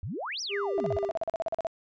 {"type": "exponential two-way sweep", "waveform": "sine", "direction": "up then down", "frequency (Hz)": [77.78, 6050, 77.78], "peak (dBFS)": -32, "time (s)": [0.03, 0.97], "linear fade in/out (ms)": 0, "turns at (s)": 0.41}
{"type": "tone with vibrato", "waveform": "triangle", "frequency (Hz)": 399.5, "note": "G4", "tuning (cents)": 33, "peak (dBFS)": -27, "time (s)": [0.49, 1.12], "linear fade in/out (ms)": 50, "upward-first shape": "sine", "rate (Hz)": 2.9, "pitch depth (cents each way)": 18}
{"type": "tone bursts", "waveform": "sine", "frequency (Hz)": 659.3, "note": "E5", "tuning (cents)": 0, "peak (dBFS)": -26, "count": 15, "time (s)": [0.78, 1.669], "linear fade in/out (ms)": 0, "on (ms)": 21, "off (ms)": 41}
{"effects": ["resampled to 16000 Hz"]}